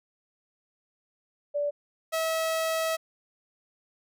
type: tone pair in turn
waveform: sine / sawtooth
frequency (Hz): 581 / 646.2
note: D5 / E5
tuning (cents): -19 / -35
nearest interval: major second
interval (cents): 184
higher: second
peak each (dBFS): -25 / -22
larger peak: second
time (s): 1.54-1.71 / 2.12-2.97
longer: second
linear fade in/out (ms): 20
effects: none